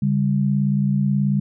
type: tone pair together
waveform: sine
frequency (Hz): 141.07 / 199.5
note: C#3 / G3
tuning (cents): +31 / +31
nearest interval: tritone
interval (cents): 600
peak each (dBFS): -19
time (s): 0.02-1.4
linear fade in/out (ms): 5
effects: none